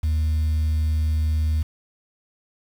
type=tone; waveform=sine; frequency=77.78 Hz; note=D#2; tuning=in tune; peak=-16 dBFS; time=0.03-1.63 s; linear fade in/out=10 ms; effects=tanh soft clip ceiling -17 dBFS + 7-bit